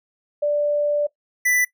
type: tone pair in turn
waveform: sine / square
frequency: 587.3 / 1985.2 Hz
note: D5 / B6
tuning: 0 / +8 cents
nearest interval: octave + major sixth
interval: 2108 cents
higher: second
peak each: -17 dBFS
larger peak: neither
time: 0.42-1.07 / 1.45-1.65 s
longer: first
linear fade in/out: 10 ms
effects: noise-tail reverb RT60 0.1 s tail -19 dB re dry